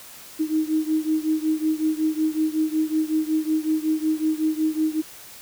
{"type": "beating tone pair", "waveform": "sine", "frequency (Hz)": [311.1, 316.5], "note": ["D#4", "D#4"], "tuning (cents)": [0, 30], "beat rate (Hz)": 5.4, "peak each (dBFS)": [-22, -24], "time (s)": [0.39, 5.02], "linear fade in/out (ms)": 20, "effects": ["white hiss -43 dBFS RMS until 5.41 s"]}